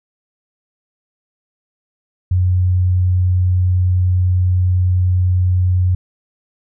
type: tone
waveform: sine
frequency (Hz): 91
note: F#2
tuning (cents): -28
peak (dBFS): -11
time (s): 2.31-5.95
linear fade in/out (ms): 5
effects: none